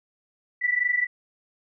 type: tone pair together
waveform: sine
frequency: 1951.7 / 1975.5 Hz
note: B6 / B6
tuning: -21 / 0 cents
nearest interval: unison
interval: 21 cents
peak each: -25 / -23 dBFS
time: 0.61-1.07 s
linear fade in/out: 20 ms
effects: none